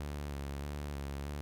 sawtooth tone with vibrato, 71.4 Hz, D2, 48 cents flat, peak -34 dBFS, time 0-1.41 s, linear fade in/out 0 ms, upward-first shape square, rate 1.6 Hz, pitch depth 32 cents each way, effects none

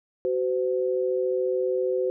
sine tone pair together, 376 / 510.5 Hz, F#4 / C5, +28 / -43 cents, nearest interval perfect fourth, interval 529 cents, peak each -25 / -25 dBFS, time 0.25-2.1 s, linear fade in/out 0 ms, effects none

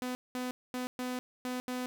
sawtooth tone bursts at uneven times, 251.1 Hz, B3, 29 cents sharp, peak -30 dBFS, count 6, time 0.02-0.15 / 0.35-0.51 / 0.74-0.87 / 0.99-1.19 / 1.45-1.6 / 1.68-1.86 s, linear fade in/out 0 ms, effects 11-bit

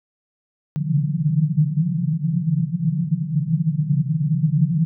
white band-pass noise, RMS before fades -20 dBFS, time 0.76-4.85 s, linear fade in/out 0 ms, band 140 to 170 Hz, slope 96 dB/octave, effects none

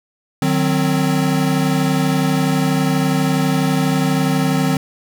square chord, C diminished, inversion first, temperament equal with one note detuned, 152.8 / 185 / 261.6 Hz, Eb3 / Gb3 / C4, -31 / 0 / 0 cents, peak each -19 / -21 / -19 dBFS, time 0.42-4.77 s, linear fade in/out 2 ms, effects none

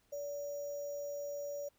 sine tone with sample-and-hold, 574 Hz, D5, 40 cents flat, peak -38 dBFS, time 0.12-1.69 s, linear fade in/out 10 ms, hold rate 6300 Hz, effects pink hiss -73 dBFS RMS until 1.78 s

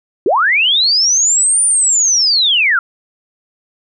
sine linear two-way sweep, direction up then down, 311.1 to 9397 to 1326 Hz, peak -9 dBFS, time 0.26-2.79 s, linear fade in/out 2 ms, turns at 1.64 s, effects none

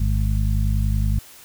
harmonic tone with a mistuned harmonic, 50.8 Hz, G#1, 38 cents flat, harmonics 1 / 2 / 3 / 4, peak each -19 / -22 / -29 / -30 dBFS, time 0-1.19 s, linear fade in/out 5 ms, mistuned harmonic 4, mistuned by +80 cents, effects white hiss -45 dBFS RMS until 1.44 s

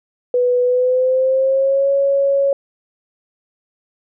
sine tone with pitch glide, 493.9 to 554.4 Hz, B4 to C#5, 0 to 0 cents, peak -12 dBFS, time 0.34-2.53 s, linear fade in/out 2 ms, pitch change +200 cents, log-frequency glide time 0.63-1.9 s, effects none

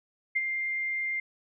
sine tone with ADSR envelope, 2103 Hz, C7, 8 cents sharp, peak -22 dBFS, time 0.35-1.2 s, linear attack 15 ms, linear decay 34 ms, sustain -6 dB, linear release 4 ms, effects none

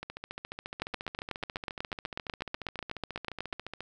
two click trains, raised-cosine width 0.3 ms, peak -22 / -17 dBFS, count 55 / 23, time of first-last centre 0.03-3.806 / 0.82-3.529 s, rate 14.3 / 8.12 Hz, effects none

